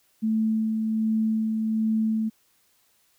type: tone with tremolo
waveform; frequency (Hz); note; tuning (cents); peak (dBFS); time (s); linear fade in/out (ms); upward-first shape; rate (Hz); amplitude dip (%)
sine; 220; A3; 0; -20; 0.22-2.3; 20; sine; 1.3; 30
effects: white hiss -65 dBFS RMS until 3.18 s